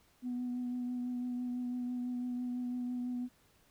sine tone with vibrato, 246.9 Hz, B3, in tune, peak -33 dBFS, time 0.22-3.29 s, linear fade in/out 50 ms, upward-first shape triangle, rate 6 Hz, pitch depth 19 cents each way, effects tanh soft clip ceiling -31 dBFS + pink hiss -68 dBFS RMS until 3.7 s

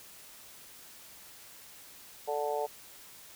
harmonic tone, 146.83 Hz, D3, in tune, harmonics 3 / 4 / 5 / 6, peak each -34 / -35 / -36 / -37 dBFS, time 2.27-2.67 s, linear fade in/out 20 ms, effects white hiss -52 dBFS RMS until 3.35 s

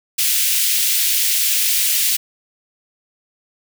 white high-pass noise, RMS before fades -17 dBFS, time 0.18-2.17 s, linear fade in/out 10 ms, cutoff 2200 Hz, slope 24 dB/octave, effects none

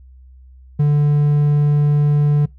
triangle tone, 146.83 Hz, D3, in tune, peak -9 dBFS, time 0.79-2.46 s, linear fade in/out 10 ms, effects noise-tail reverb RT60 0.2 s tail -24 dB re dry + added 64 Hz sine -40 dBFS peak until 2.58 s

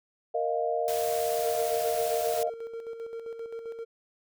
sine chord, Bb suspended fourth, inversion none, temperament just, 466.2 / 621.6 / 699.2 Hz, Bb4 / Eb5 / F5, 0 / -2 / +2 cents, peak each -30 dBFS, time 0.34-2.5 s, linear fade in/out 10 ms
white band-stop noise, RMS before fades -38 dBFS, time 0.88-2.43 s, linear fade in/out 0 ms, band 180 to 480 Hz, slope 96 dB/octave
triangle tone with tremolo, 458.7 Hz, A#4, 28 cents flat, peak -32 dBFS, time 1.42-3.85 s, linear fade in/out 20 ms, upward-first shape square, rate 7.6 Hz, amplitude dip 50%
effects none

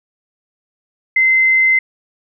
sine tone, 2066 Hz, C7, 22 cents flat, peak -9 dBFS, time 1.16-1.79 s, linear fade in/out 5 ms, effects none

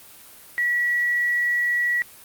sine tone, 1934 Hz, B6, 37 cents flat, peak -19 dBFS, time 0.58-2.02 s, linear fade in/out 0 ms, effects white hiss -46 dBFS RMS until 2.24 s + Opus 32 kbps

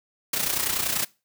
white noise with amplitude modulation, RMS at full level -23 dBFS, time 0.33-1.05 s, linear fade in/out 5 ms, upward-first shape sine, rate 30.3 Hz, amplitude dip 65%, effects noise-tail reverb RT60 0.3 s tail -23 dB re dry

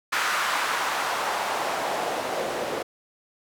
white noise with band-pass filter sweep, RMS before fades -27 dBFS, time 0.12-2.83 s, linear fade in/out 10 ms, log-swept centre 1400 to 460 Hz, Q 1.6, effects none

